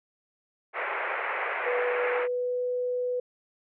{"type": "band-pass noise", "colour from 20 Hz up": "white", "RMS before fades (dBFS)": -31, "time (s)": [0.73, 2.28], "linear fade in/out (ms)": 50, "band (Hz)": [400, 2300], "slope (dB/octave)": 48}
{"type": "tone with pitch glide", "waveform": "sine", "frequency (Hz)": [491.3, 495.9], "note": ["B4", "B4"], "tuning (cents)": [-9, 7], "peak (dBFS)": -26, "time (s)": [1.66, 3.2], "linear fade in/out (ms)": 5, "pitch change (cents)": 16, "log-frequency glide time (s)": [1.95, 2.62]}
{"effects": []}